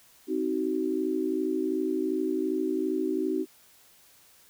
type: chord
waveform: sine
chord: C diminished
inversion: none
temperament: just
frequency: 261.6 / 314 / 376.7 Hz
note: C4 / Eb4 / Gb4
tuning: 0 / +16 / +31 cents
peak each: -32 / -29 / -29 dBFS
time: 0.27-3.46 s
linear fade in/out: 50 ms
effects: white hiss -58 dBFS RMS until 4.49 s